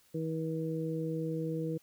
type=harmonic tone; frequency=160.6 Hz; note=E3; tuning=45 cents flat; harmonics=1 / 2 / 3; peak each=-35 / -37 / -37 dBFS; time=0.14-1.78 s; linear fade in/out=10 ms; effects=white hiss -66 dBFS RMS until 1.82 s